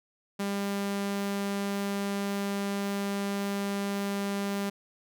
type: tone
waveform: sawtooth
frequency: 199.8 Hz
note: G3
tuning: 33 cents sharp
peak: -25 dBFS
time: 0.39-4.7 s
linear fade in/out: 10 ms
effects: none